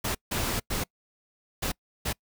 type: noise bursts at uneven times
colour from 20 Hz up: pink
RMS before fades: -29 dBFS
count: 5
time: 0.04-0.15 / 0.31-0.6 / 0.7-0.84 / 1.62-1.72 / 2.05-2.13 s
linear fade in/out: 10 ms
effects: noise-tail reverb RT60 0.1 s tail -26 dB re dry